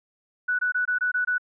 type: tone bursts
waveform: sine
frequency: 1480 Hz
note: F#6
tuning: in tune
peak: -21 dBFS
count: 7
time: 0.48-1.382 s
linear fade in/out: 10 ms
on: 110 ms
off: 22 ms
effects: none